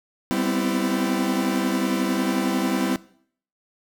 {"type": "chord", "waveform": "40% pulse", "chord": "C major seventh", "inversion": "second", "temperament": "equal with one note detuned", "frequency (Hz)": [196, 250.5, 261.6, 329.6], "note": ["G3", "B3", "C4", "E4"], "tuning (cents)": [0, 25, 0, 0], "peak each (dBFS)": -26, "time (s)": [0.31, 2.96], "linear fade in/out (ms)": 0, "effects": ["noise-tail reverb RT60 0.6 s tail -20 dB re dry"]}